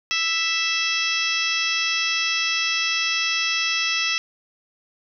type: harmonic tone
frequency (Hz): 659.3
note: E5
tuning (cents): 0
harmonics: 2 / 3 / 4 / 5 / 6 / 7 / 8 / 9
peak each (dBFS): -32 / -29 / -24 / -28 / -32 / -36 / -27 / -33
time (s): 0.11-4.18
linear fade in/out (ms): 0
effects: none